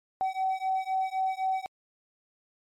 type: beating tone pair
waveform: triangle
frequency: 758 / 761.9 Hz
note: F#5 / G5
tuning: +42 / -49 cents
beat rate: 3.9 Hz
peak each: -26 dBFS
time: 0.21-1.66 s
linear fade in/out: 0 ms
effects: tanh soft clip ceiling -22 dBFS + MP3 64 kbps